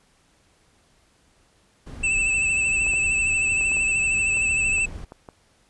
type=noise; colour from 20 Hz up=brown; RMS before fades=-35 dBFS; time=1.86-5.05 s; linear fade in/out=10 ms
type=tone with vibrato; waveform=square; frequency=2636 Hz; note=E7; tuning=1 cent flat; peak=-20 dBFS; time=2.03-4.86 s; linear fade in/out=10 ms; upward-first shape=sine; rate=13 Hz; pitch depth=35 cents each way
type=clicks; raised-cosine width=1 ms; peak=-25 dBFS; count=9; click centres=2.866 / 2.936 / 3.611 / 3.717 / 3.768 / 4.371 / 4.783 / 5.121 / 5.288 s
effects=pink hiss -61 dBFS RMS until 5.69 s + resampled to 24000 Hz